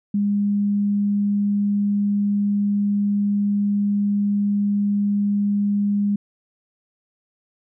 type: tone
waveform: sine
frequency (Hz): 203.5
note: G#3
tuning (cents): -35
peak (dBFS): -17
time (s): 0.14-6.16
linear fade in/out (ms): 5
effects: none